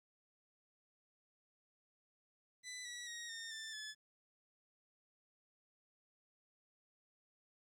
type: tone with pitch steps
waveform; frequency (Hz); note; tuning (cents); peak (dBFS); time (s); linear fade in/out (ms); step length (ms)
15% pulse; 1996 / 1938.1 / 1881.8 / 1827.2 / 1774.1 / 1722.6; B6 / B6 / A#6 / A#6 / A6 / A6; +18 / -33 / +16 / -35 / +14 / -37; -39; 2.63-3.95; 50; 220
effects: low-pass 10000 Hz 12 dB/octave + 13-bit